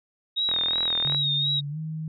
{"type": "tone with vibrato", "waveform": "sine", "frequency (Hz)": 3754, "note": "A#7", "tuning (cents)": 11, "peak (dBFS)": -22, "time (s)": [0.36, 1.61], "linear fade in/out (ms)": 20, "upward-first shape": "sine", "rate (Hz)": 2.8, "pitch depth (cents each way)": 55}
{"type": "click train", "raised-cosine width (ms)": 0.5, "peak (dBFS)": -19, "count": 28, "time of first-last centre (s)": [0.49, 1.147], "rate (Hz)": 41.1}
{"type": "tone with pitch glide", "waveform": "sine", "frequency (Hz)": [143.6, 157.5], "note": ["D3", "D#3"], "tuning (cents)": [-39, 21], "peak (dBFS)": -29, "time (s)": [1.05, 2.08], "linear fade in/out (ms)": 2, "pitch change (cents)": 160, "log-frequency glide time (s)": [1.69, 1.78]}
{"effects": []}